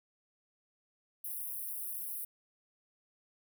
white high-pass noise, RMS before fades -40 dBFS, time 1.24-2.25 s, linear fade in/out 5 ms, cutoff 9700 Hz, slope 96 dB/octave, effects none

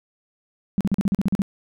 sine tone bursts, 196 Hz, G3, in tune, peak -16 dBFS, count 10, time 0.78-1.419 s, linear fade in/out 0 ms, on 27 ms, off 41 ms, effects none

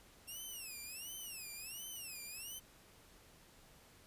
5% pulse tone with vibrato, 2700 Hz, E7, 41 cents sharp, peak -37 dBFS, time 0.27-2.6 s, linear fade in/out 20 ms, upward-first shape sine, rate 1.4 Hz, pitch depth 220 cents each way, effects pink hiss -63 dBFS RMS until 4.06 s + resampled to 32000 Hz

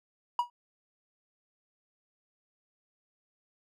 triangle tone with exponential decay, 965 Hz, B5, 40 cents flat, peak -19 dBFS, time 0.39-0.5 s, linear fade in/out 2 ms, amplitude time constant 23 ms, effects none

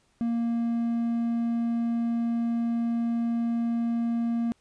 triangle tone, 233.1 Hz, A#3, in tune, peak -22 dBFS, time 0.21-4.52 s, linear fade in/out 0 ms, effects pink hiss -67 dBFS RMS until 4.6 s + resampled to 22050 Hz

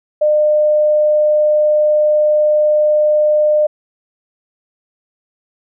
sine tone, 604 Hz, D5, 48 cents sharp, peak -9 dBFS, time 0.21-3.67 s, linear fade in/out 10 ms, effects none

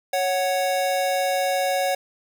square tone pair together, 554.4 / 740 Hz, C#5 / F#5, 0 / 0 cents, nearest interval perfect fourth, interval 500 cents, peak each -24 dBFS, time 0.13-1.95 s, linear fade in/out 5 ms, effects none

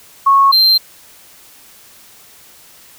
sine / triangle tone pair in turn, 1100 / 4145 Hz, C#6 / C8, -14 / -17 cents, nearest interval octave + major seventh, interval 2297 cents, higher second, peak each -6 dBFS, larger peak neither, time 0.26-0.52 / 0.52-0.78 s, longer neither, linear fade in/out 10 ms, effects white hiss -43 dBFS RMS until 2.98 s

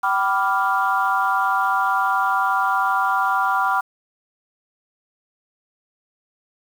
sine chord, G dominant seventh, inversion none, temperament equal with one note detuned, 770.5 / 987.8 / 1174.7 / 1396.9 Hz, G5 / B5 / D6 / F6, -30 / 0 / 0 / 0 cents, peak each -22 dBFS, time 0.03-3.81 s, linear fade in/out 10 ms, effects tanh soft clip ceiling -7 dBFS + 7-bit

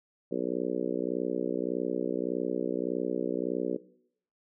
harmonic tone, 61.7 Hz, B1, 1 cent flat, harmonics 3 / 4 / 5 / 6 / 7 / 8 / 9, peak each -39 / -36 / -35 / -34 / -35 / -36 / -40 dBFS, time 0.31-3.77 s, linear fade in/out 10 ms, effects noise-tail reverb RT60 0.7 s tail -19 dB re dry

